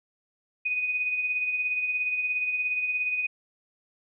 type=tone with tremolo; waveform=sine; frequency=2490 Hz; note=D#7; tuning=1 cent sharp; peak=-23 dBFS; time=0.65-3.27 s; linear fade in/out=10 ms; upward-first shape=sine; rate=17 Hz; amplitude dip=45%; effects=none